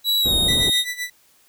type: tone with pitch glide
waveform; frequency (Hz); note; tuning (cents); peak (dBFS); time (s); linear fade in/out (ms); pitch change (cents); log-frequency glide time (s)
45% pulse; 3912 to 3727; B7 to A#7; -17 to -1; -16; 0.04-0.85; 50; -84; 0.2-0.34
type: low-pass noise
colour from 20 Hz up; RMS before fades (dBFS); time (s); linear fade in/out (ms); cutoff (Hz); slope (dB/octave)
pink; -26; 0.25-0.7; 5; 540; 12
type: tone with tremolo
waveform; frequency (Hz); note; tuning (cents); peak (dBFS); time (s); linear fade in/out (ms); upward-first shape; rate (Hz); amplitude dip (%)
sawtooth; 1975.5; B6; 0; -20; 0.48-1.1; 5; sine; 7.8; 80
effects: white hiss -57 dBFS RMS until 1.48 s